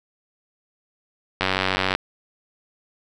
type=click train; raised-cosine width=0.3 ms; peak=-4 dBFS; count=52; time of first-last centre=1.41-1.95 s; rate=94.4 Hz; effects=none